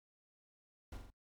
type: noise with echo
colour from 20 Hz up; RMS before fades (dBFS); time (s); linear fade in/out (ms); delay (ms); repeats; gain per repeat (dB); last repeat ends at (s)
brown; -45; 0.92-0.97; 2; 44; 3; -4; 1.102
effects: noise-tail reverb RT60 0.1 s tail -22 dB re dry + MP3 96 kbps